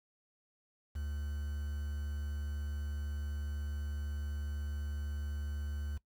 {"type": "tone with quantisation", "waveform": "triangle", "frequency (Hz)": 73, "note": "D2", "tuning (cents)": -10, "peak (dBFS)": -34, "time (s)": [0.95, 5.98], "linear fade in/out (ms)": 10, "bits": 9, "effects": ["noise-tail reverb RT60 0.1 s tail -19 dB re dry"]}